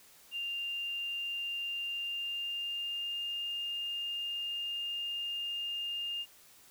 sine tone with pitch glide, 2794 to 2815 Hz, F7 to F7, 0 to +13 cents, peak -34 dBFS, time 0.31-6.26 s, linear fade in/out 50 ms, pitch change +13 cents, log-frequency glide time 1.88-3.41 s, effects white hiss -59 dBFS RMS until 6.7 s

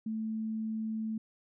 sine tone, 220 Hz, A3, in tune, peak -32 dBFS, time 0.06-1.18 s, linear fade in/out 5 ms, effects none

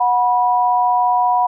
sine tone pair together, 732 / 977.1 Hz, F#5 / B5, -19 / -19 cents, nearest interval perfect fourth, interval 500 cents, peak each -15 / -15 dBFS, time 0-1.47 s, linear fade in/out 10 ms, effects none

